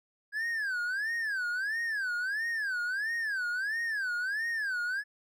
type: tone with vibrato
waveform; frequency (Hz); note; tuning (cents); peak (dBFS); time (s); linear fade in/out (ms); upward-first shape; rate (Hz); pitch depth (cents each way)
triangle; 1633; G#6; -30; -28; 0.32-5.04; 50; sine; 1.5; 230
effects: none